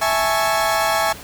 30% pulse chord, A major seventh, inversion second, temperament equal, 659.3 / 830.6 / 880 / 1108.7 Hz, E5 / G#5 / A5 / C#6, 0 / 0 / 0 / 0 cents, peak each -18 / -19 / -22 / -21 dBFS, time 0.01-1.13 s, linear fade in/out 10 ms, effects pink hiss -37 dBFS RMS until 1.23 s

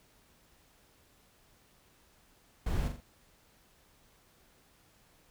brown noise with echo, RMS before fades -32 dBFS, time 2.66-2.88 s, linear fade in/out 5 ms, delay 42 ms, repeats 3, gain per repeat -6 dB, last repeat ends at 3.006 s, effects pink hiss -65 dBFS RMS until 5.3 s

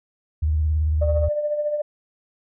sine tone with vibrato, 77.2 Hz, D#2, 13 cents flat, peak -17 dBFS, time 0.42-1.29 s, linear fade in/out 10 ms, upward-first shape sine, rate 18 Hz, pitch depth 68 cents each way
sine tone with tremolo, 595 Hz, D5, 22 cents sharp, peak -18 dBFS, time 1.01-1.82 s, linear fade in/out 10 ms, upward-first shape triangle, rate 14 Hz, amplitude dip 60%
effects tanh soft clip ceiling -10 dBFS

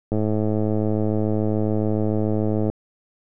click train, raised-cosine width 2 ms, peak -10 dBFS, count 277, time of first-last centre 0.12-2.699 s, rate 107 Hz, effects none

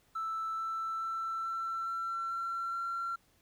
triangle tone with pitch steps, 1320 / 1327.6 / 1335.3 / 1343.1 / 1350.9 / 1358.7 / 1366.5 Hz, E6 / E6 / E6 / E6 / E6 / F6 / F6, +2 / +12 / +22 / +32 / +42 / -48 / -38 cents, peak -30 dBFS, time 0.15-3.16 s, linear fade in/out 10 ms, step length 430 ms, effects tanh soft clip ceiling -30 dBFS + pink hiss -69 dBFS RMS until 3.41 s

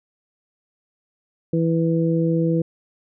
harmonic tone, 164.81 Hz, E3, in tune, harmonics 1 / 2 / 3, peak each -19 / -22 / -24 dBFS, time 1.53-2.62 s, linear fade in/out 5 ms, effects none

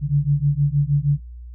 sine beating tone pair, 140.7 / 147.1 Hz, C#3 / D3, +26 / +3 cents, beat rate 6.4 Hz, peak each -19 dBFS, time 0.01-1.2 s, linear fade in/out 50 ms, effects added 60 Hz sine -34 dBFS peak until 1.54 s

